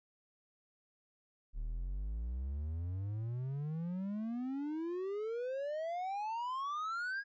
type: exponential sweep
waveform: triangle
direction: up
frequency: 36 to 1661.2 Hz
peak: -34 dBFS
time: 1.53-7.24 s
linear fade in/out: 50 ms
effects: resampled to 16000 Hz